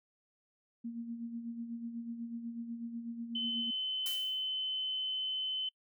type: tone with tremolo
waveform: sine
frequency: 233.1 Hz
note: A#3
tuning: in tune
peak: -36 dBFS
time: 0.84-3.71 s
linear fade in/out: 10 ms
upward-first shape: sine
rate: 8.1 Hz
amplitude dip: 55%
type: tone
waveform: sine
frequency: 3047 Hz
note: G7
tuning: 50 cents flat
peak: -33 dBFS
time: 3.35-5.69 s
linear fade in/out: 5 ms
type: noise with exponential decay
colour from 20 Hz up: blue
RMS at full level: -38 dBFS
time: 4.06-4.49 s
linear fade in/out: 2 ms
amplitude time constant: 93 ms
effects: noise-tail reverb RT60 0.1 s tail -24 dB re dry